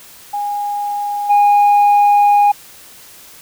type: tone with level steps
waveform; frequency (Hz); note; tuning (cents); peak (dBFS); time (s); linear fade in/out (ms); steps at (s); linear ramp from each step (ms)
sine; 820; G#5; -22; -17 / -5; 0.33-2.52; 10; 1.29; 20
effects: tanh soft clip ceiling -6 dBFS + white hiss -40 dBFS RMS until 3.41 s